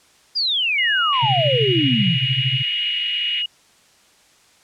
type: exponential sweep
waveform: sine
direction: down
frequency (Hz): 5000 to 155.56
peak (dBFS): -17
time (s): 0.35-2.16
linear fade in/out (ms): 20
type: tone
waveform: sine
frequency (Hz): 2881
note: F#7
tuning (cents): -47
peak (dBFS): -20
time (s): 0.78-3.46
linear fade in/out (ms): 5
type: band-pass noise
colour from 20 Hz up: pink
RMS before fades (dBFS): -30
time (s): 1.12-3.43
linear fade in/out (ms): 20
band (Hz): 2100 to 3200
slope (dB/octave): 48
type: tone with tremolo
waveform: sine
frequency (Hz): 130.81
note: C3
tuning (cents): 0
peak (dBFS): -16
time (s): 1.22-2.63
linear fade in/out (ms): 20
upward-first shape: sine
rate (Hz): 13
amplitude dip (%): 95
effects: white hiss -54 dBFS RMS until 4.63 s + low-pass 8000 Hz 12 dB/octave